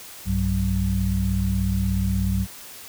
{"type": "tone cluster", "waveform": "sine", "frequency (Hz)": [63, 99.6, 189.4], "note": ["B1", "G2", "F#3"], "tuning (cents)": [35, 28, 41], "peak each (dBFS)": -24, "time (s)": [0.25, 2.47], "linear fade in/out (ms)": 50, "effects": ["white hiss -41 dBFS RMS until 2.88 s"]}